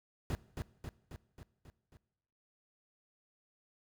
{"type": "noise with echo", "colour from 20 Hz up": "brown", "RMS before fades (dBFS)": -35, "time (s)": [0.3, 0.35], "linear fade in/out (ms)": 0, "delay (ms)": 270, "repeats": 6, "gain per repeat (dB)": -4, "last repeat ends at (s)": 1.97, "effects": ["noise-tail reverb RT60 1.0 s tail -20 dB re dry"]}